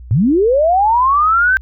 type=linear sweep; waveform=sine; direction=up; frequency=92.5 to 1568 Hz; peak=-9 dBFS; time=0.11-1.57 s; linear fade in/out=0 ms; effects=added 61 Hz sine -31 dBFS peak until 1.61 s